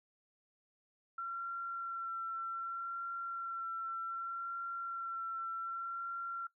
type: tone with vibrato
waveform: sine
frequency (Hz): 1360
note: F6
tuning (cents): -46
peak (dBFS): -37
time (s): 1.18-6.47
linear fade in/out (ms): 5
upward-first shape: sine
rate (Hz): 0.65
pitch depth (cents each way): 16
effects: noise-tail reverb RT60 0.1 s tail -18 dB re dry